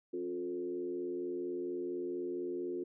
sine tone with frequency modulation, 356.9 Hz, F4, 38 cents sharp, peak -35 dBFS, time 0.13-2.84 s, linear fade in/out 10 ms, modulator 84.3 Hz, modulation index 0.8, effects none

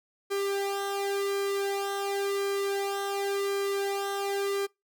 sawtooth tone with flanger, 397.4 Hz, G4, 24 cents sharp, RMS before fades -30 dBFS, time 0.3-4.67 s, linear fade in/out 20 ms, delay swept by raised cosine 1.1 to 2.1 ms, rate 0.92 Hz, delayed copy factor -0.8, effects noise-tail reverb RT60 0.2 s tail -25 dB re dry

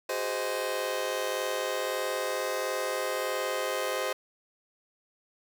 sawtooth chord, Ab dominant seventh, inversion third, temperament just, 373.8 / 415.3 / 519.1 / 623 Hz, Gb4 / Ab4 / C5 / Eb5, +18 / 0 / -14 / +2 cents, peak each -34 / -33 / -28 / -31 dBFS, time 0.09-4.13 s, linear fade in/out 5 ms, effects none

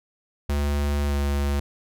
square tone with pitch glide, 72.1 to 71.03 Hz, D2 to C#2, -31 to +43 cents, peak -22 dBFS, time 0.49-1.6 s, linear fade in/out 5 ms, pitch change -26 cents, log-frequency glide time 1.07-1.13 s, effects none

